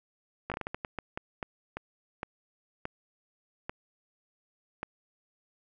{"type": "slowing click train", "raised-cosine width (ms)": 0.5, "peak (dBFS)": -19, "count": 16, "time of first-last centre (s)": [0.5, 4.831], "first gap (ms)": 17, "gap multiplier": 1.35, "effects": []}